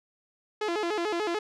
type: tone with vibrato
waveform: sawtooth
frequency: 381.2 Hz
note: G4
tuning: 48 cents flat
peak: -23 dBFS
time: 0.61-1.39 s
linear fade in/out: 5 ms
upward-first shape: square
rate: 6.8 Hz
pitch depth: 190 cents each way
effects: low-pass 5000 Hz 12 dB/octave